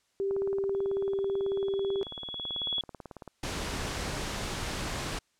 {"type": "tone", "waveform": "sine", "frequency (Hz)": 392.8, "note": "G4", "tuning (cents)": 4, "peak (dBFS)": -27, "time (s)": [0.2, 2.03], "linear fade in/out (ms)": 0}
{"type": "click train", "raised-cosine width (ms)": 1, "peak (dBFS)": -28, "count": 55, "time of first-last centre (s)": [0.31, 3.277], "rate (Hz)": 18.2}
{"type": "tone with exponential growth", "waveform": "sine", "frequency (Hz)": 3366, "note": "G#7", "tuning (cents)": 23, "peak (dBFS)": -27, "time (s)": [0.74, 2.81], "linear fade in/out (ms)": 1, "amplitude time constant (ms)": 450}
{"type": "noise", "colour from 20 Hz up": "pink", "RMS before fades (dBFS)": -34, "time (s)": [3.43, 5.19], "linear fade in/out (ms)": 5}
{"effects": ["white hiss -72 dBFS RMS until 5.39 s", "low-pass 8000 Hz 12 dB/octave"]}